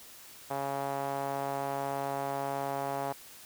sawtooth tone with band-pass filter, 138.59 Hz, C#3, in tune, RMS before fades -34 dBFS, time 0.5-3.13 s, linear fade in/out 10 ms, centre 770 Hz, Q 2.5, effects white hiss -51 dBFS RMS until 3.45 s

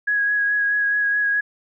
sine tone with vibrato, 1661.2 Hz, G#6, in tune, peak -17 dBFS, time 0.07-1.41 s, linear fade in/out 10 ms, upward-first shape sine, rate 4.7 Hz, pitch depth 17 cents each way, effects none

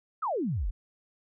sine exponential sweep, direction down, 1387 to 34.75 Hz, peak -27 dBFS, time 0.22-0.71 s, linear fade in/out 10 ms, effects none

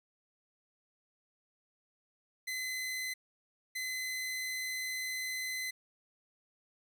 sawtooth tone bursts at uneven times, 2035 Hz, C7, 49 cents flat, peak -32 dBFS, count 2, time 2.47-3.14 / 3.75-5.71 s, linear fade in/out 10 ms, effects none

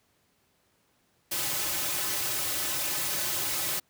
white noise with comb filter, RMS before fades -30 dBFS, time 1.31-3.8 s, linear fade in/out 10 ms, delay 4.3 ms, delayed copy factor -0.85, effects pink hiss -69 dBFS RMS until 3.89 s + high-pass 80 Hz 12 dB/octave

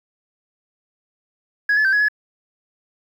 sine tone with pitch steps, 1668 / 1722 / 1560 / 1677 / 1700 Hz, G#6 / A6 / G6 / G#6 / G#6, +7 / -38 / -9 / +16 / +40 cents, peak -12 dBFS, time 1.69-2.085 s, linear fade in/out 5 ms, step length 79 ms, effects tanh soft clip ceiling -12 dBFS + 8-bit

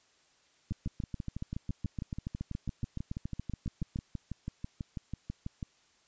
two click trains, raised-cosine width 5 ms, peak -24 / -23 dBFS, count 31 / 24, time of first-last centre 0.71-5.628 / 0.72-3.959 s, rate 6.1 / 7.1 Hz, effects white hiss -67 dBFS RMS until 6.07 s + resampled to 16000 Hz

